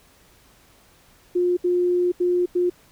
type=tone bursts at uneven times; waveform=sine; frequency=355.8 Hz; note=F4; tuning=32 cents sharp; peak=-17 dBFS; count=4; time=1.35-1.57 / 1.64-2.12 / 2.2-2.46 / 2.55-2.7 s; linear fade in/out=10 ms; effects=pink hiss -55 dBFS RMS until 2.91 s